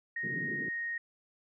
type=tone; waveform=sine; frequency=1864.7 Hz; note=A#6; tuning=in tune; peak=-33 dBFS; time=0.16-0.98 s; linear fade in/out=5 ms
type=band-pass noise; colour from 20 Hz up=pink; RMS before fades=-41 dBFS; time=0.23-0.69 s; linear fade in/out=5 ms; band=130 to 420 Hz; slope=48 dB/octave
effects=none